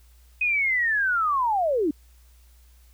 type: linear sweep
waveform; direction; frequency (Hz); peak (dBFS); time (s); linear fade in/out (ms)
sine; down; 2523 to 273.7; -20; 0.41-1.91; 5
effects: added 60 Hz sine -51 dBFS peak until 2.93 s + white hiss -62 dBFS RMS until 2.93 s